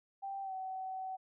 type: tone with pitch glide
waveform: sine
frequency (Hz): 784 to 756.4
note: G5 to F#5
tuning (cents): 0 to +38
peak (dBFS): -38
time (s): 0.22-1.17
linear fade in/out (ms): 20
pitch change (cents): -62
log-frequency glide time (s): 0.42-0.53
effects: none